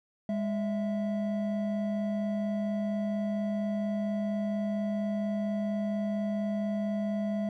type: tone pair together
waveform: triangle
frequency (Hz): 205 / 659.3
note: G#3 / E5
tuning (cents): -22 / 0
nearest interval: octave + minor sixth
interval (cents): 2022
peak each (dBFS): -27 / -33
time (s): 0.29-7.49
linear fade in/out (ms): 2
effects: none